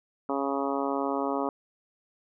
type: harmonic tone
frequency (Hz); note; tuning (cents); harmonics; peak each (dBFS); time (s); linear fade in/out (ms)
138.59; C#3; 0; 2 / 3 / 4 / 5 / 6 / 7 / 8 / 9; -31 / -33 / -34 / -35 / -36 / -36 / -37 / -38; 0.29-1.49; 2
effects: none